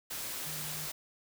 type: tone in noise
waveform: sine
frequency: 154.2 Hz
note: D#3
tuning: 15 cents flat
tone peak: -45 dBFS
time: 0.46-0.87 s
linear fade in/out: 10 ms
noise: white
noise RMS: -39 dBFS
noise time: 0.1-0.92 s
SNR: -9 dB
effects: none